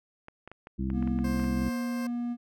clicks, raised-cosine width 0.5 ms, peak -29 dBFS, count 10, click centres 0.284 / 0.476 / 0.516 / 0.671 / 0.902 / 1.026 / 1.075 / 1.189 / 1.398 / 1.442 s
harmonic tone, 65.41 Hz, C2, in tune, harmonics 1 / 2 / 3 / 4 / 5, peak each -32 / -37 / -31 / -40 / -38 dBFS, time 0.78-1.7 s, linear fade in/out 20 ms
triangle tone, 239.8 Hz, A#3, 49 cents sharp, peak -27 dBFS, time 0.92-2.37 s, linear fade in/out 50 ms
15% pulse tone with tremolo, 528 Hz, C5, 16 cents sharp, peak -31 dBFS, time 1.24-2.07 s, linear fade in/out 5 ms, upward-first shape sine, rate 2.6 Hz, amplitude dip 25%
effects none

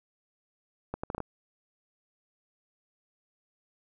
accelerating click train, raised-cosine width 1 ms, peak -19 dBFS, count 6, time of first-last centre 0.94-1.203 s, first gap 95 ms, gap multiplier 0.7, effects none

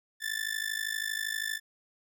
sawtooth tone with amplitude modulation, 1760 Hz, A6, in tune, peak -24 dBFS, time 0.2-1.6 s, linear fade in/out 50 ms, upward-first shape sine, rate 52.6 Hz, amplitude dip 90%, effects none

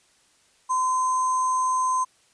sine tone with sample-and-hold, 1022 Hz, C6, 41 cents flat, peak -20 dBFS, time 0.69-2.05 s, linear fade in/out 20 ms, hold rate 7350 Hz, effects white hiss -61 dBFS RMS until 2.33 s + resampled to 22050 Hz

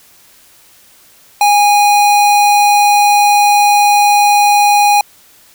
square tone, 822 Hz, G#5, 18 cents flat, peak -7 dBFS, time 1.41-5.01 s, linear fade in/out 2 ms, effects white hiss -45 dBFS RMS until 5.54 s

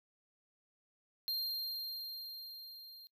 square tone with level ramp, 4192 Hz, C8, 2 cents sharp, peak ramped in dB -34 to -52 dBFS, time 1.28-3.07 s, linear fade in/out 0 ms, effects noise-tail reverb RT60 0.1 s tail -23 dB re dry

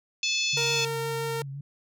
harmonic tone, 866 Hz, A5, 28 cents flat, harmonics 3 / 4 / 5 / 6 / 7 / 8, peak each -28 / -30 / -32 / -34 / -35 / -36 dBFS, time 0.23-0.85 s, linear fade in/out 2 ms
sine tone with vibrato, 139.1 Hz, C#3, 6 cents sharp, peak -34 dBFS, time 0.53-1.61 s, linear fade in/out 5 ms, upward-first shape sine, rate 5.9 Hz, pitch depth 38 cents each way
sawtooth tone with pitch glide, 466.2 to 458.2 Hz, A#4 to A#4, 0 to -30 cents, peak -25 dBFS, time 0.57-1.42 s, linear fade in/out 2 ms, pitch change -30 cents, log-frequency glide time 0.71-0.85 s
effects none

